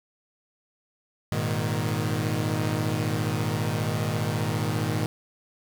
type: chord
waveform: sawtooth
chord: Ab suspended second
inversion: none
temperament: equal with one note detuned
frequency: 103.83 / 118.65 / 155.56 Hz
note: Ab2 / Bb2 / Eb3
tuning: 0 / +31 / 0 cents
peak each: -25 dBFS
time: 1.32-5.06 s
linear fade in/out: 0 ms
effects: 8-bit